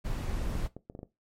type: noise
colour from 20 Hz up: brown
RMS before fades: -32 dBFS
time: 0.04-0.68 s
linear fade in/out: 20 ms
type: clicks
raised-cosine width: 2 ms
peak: -28 dBFS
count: 8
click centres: 0.465 / 0.553 / 0.642 / 0.766 / 0.899 / 0.951 / 0.991 / 1.031 s
effects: noise-tail reverb RT60 0.2 s tail -17 dB re dry + MP3 64 kbps